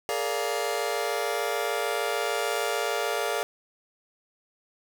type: chord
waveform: sawtooth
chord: Bb dominant seventh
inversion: third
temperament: just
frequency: 419.5 / 466.2 / 582.7 / 699.2 Hz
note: Ab4 / Bb4 / D5 / F5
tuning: +17 / 0 / -14 / +2 cents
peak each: -28 dBFS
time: 0.09-3.43 s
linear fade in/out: 0 ms
effects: none